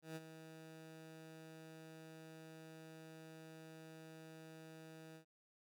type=tone with ADSR envelope; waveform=15% pulse; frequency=160 Hz; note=D#3; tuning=49 cents sharp; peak=-38 dBFS; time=0.02-5.25 s; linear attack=140 ms; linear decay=33 ms; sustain=-10 dB; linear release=95 ms; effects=none